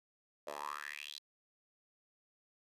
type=tone with high-pass filter sweep; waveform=10% pulse; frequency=73.4 Hz; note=D2; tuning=in tune; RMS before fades=-45 dBFS; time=0.47-1.19 s; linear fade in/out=5 ms; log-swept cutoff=590 to 4200 Hz; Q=5.8; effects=resampled to 32000 Hz